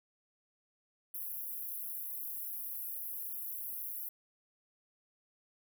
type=high-pass noise; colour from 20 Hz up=pink; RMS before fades=-41 dBFS; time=1.14-4.09 s; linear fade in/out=5 ms; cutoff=11000 Hz; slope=96 dB/octave; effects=none